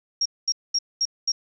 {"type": "tone bursts", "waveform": "sine", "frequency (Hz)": 5588, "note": "F8", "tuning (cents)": 0, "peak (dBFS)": -19, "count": 5, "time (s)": [0.21, 1.32], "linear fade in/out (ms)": 5, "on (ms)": 46, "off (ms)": 220, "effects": []}